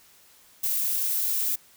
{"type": "noise", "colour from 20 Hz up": "violet", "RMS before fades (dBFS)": -26, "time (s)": [0.63, 1.56], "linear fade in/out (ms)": 10, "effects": ["white hiss -56 dBFS RMS until 1.76 s"]}